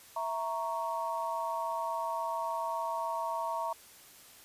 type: chord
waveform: sine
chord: A# diminished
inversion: second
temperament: equal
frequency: 659.3 / 932.3 / 1108.7 Hz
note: E5 / A#5 / C#6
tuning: 0 / 0 / 0 cents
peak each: -37 / -34 / -38 dBFS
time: 0.16-3.73 s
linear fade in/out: 5 ms
effects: white hiss -55 dBFS RMS until 4.44 s + resampled to 32000 Hz